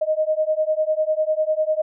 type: beating tone pair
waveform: sine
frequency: 617 / 627 Hz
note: D#5 / D#5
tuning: -15 / +13 cents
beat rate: 10 Hz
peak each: -21 / -21 dBFS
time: 0.01-1.82 s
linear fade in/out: 10 ms
effects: none